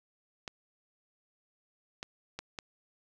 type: clicks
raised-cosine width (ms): 0.2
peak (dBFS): -21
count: 4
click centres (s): 0.478 / 2.029 / 2.39 / 2.588
effects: none